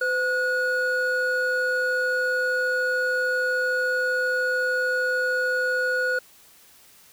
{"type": "tone pair together", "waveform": "triangle", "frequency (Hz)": [509.4, 1455], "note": ["C5", "F#6"], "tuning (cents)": [-46, -29], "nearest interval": "octave + tritone", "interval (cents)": 1817, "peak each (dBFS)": [-24, -21], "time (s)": [0.01, 6.19], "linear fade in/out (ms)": 5, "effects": ["white hiss -53 dBFS RMS until 7.12 s"]}